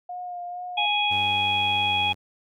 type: tone with vibrato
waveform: sine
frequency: 713 Hz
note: F5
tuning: 36 cents sharp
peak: -31 dBFS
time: 0.09-0.86 s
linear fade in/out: 5 ms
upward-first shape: sine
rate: 2.2 Hz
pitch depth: 21 cents each way
type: harmonic tone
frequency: 830.6 Hz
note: G#5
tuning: in tune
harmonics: 1 / 3 / 4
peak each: -25 / -25 / -25 dBFS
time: 0.77-2.13 s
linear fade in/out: 10 ms
type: tone with pitch glide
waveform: sawtooth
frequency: 98.3 to 94.24 Hz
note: G2 to F#2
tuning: +5 to +32 cents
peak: -31 dBFS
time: 1.1-2.15 s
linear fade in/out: 20 ms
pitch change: -73 cents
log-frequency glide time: 1.87-1.92 s
effects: none